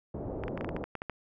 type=low-pass noise; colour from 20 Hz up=white; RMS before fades=-37 dBFS; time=0.14-0.84 s; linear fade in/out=5 ms; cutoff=590 Hz; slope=24 dB/octave
type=clicks; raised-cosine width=0.5 ms; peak=-21 dBFS; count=11; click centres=0.437 / 0.481 / 0.576 / 0.61 / 0.646 / 0.691 / 0.765 / 0.84 / 0.953 / 1.019 / 1.097 s
effects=none